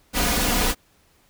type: noise with comb filter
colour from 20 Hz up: pink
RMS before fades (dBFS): -21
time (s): 0.13-0.75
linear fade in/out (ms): 50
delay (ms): 4.1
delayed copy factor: +0.75
effects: pink hiss -60 dBFS RMS until 1.29 s